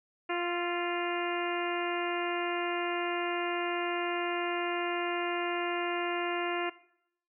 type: harmonic tone with a mistuned harmonic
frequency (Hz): 349.2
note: F4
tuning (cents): 0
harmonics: 1 / 2 / 3 / 4 / 5 / 6 / 7 / 8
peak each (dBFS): -33 / -36 / -38 / -39 / -40 / -41 / -41 / -42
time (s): 0.29-6.7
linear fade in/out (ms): 10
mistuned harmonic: 4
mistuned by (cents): -23
effects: noise-tail reverb RT60 0.7 s tail -18 dB re dry